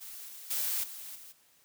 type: noise with level steps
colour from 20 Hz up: blue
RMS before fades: -45 / -47 / -32 / -44 / -50 dBFS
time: 0-1.33 s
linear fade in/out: 20 ms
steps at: 0.28 / 0.5 / 0.83 / 1.15 s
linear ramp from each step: 10 ms
effects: white hiss -65 dBFS RMS until 1.64 s + high-pass 60 Hz 12 dB/octave